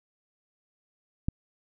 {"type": "click", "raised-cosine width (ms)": 5, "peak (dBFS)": -14, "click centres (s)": 1.285, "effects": []}